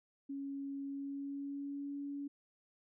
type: tone with pitch glide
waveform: sine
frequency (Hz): 277.2 to 283.2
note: C#4 to C#4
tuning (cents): 0 to +37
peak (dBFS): -39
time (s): 0.29-2.28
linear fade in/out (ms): 10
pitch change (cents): +37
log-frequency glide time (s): 0.84-1.95
effects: none